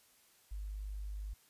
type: tone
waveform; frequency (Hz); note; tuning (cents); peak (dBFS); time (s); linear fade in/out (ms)
sine; 50.9; G#1; -34; -39; 0.51-1.34; 10
effects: white hiss -67 dBFS RMS until 1.49 s + resampled to 32000 Hz